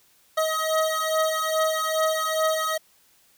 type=beating tone pair; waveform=25% pulse; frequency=632 / 634.4 Hz; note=D#5 / D#5; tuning=+27 / +33 cents; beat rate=2.4 Hz; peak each=-21 dBFS; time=0.37-2.78 s; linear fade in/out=10 ms; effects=white hiss -60 dBFS RMS until 3.37 s